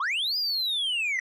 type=linear two-way sweep; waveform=sine; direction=up then down; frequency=995 to 4978 to 1937 Hz; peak=-22 dBFS; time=0-1.2 s; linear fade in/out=5 ms; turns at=0.37 s; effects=tanh soft clip ceiling -24 dBFS + AAC 48 kbps